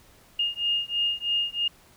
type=beating tone pair; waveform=sine; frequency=2835 / 2838.1 Hz; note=F7 / F7; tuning=+25 / +27 cents; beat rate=3.1 Hz; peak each=-27 dBFS; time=0.39-1.68 s; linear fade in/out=5 ms; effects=pink hiss -56 dBFS RMS until 1.96 s